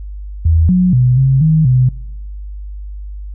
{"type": "tone with pitch steps", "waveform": "sine", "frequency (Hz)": [81.2, 182, 125.4, 133.4, 157.7, 127.2], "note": ["E2", "F#3", "B2", "C3", "D#3", "C3"], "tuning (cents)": [-26, -28, 27, 34, 24, -48], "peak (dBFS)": -7, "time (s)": [0.45, 1.89], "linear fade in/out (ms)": 5, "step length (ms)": 240, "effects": ["noise-tail reverb RT60 1.0 s tail -26 dB re dry", "added 50 Hz sine -24 dBFS peak until 3.34 s"]}